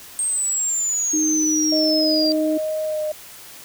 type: exponential sweep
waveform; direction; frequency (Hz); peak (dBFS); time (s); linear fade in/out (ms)
sine; down; 8500 to 4699; -19; 0.19-2.32; 0
type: tone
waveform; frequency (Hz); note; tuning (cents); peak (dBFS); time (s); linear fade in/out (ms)
sine; 310; D#4; -6; -19; 1.13-2.58; 10
type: tone with pitch glide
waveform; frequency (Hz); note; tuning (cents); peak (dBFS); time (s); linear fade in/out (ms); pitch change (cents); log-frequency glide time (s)
sine; 622.3 to 612.3; D#5 to D#5; 0 to -28; -21; 1.72-3.12; 5; -28; 2.85-3.01
effects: white hiss -41 dBFS RMS until 3.64 s